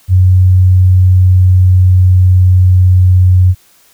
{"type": "tone with pitch glide", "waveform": "sine", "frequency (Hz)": [92.3, 91.61], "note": ["F#2", "F#2"], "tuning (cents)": [-4, -17], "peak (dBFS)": -3, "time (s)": [0.08, 3.55], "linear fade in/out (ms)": 50, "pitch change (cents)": -13, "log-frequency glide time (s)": [0.65, 3.3], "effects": ["white hiss -47 dBFS RMS until 3.93 s"]}